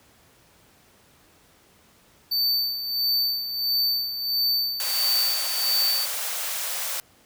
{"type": "tone with tremolo", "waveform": "square", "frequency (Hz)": 4562, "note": "C#8", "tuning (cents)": 49, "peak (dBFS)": -20, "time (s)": [2.31, 6.06], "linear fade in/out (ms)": 10, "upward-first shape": "sine", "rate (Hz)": 1.5, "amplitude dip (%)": 65}
{"type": "high-pass noise", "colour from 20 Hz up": "white", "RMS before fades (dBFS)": -29, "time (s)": [4.8, 7], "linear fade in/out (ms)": 0, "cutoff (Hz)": 480, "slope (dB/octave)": 96}
{"effects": ["pink hiss -57 dBFS RMS until 7.25 s", "high-pass 60 Hz 12 dB/octave"]}